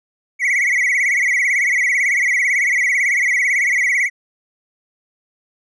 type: tone with vibrato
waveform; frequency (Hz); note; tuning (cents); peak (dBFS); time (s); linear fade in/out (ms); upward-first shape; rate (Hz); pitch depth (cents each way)
triangle; 2093; C7; 0; -12; 0.39-4.1; 50; sine; 18; 140
effects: resampled to 24000 Hz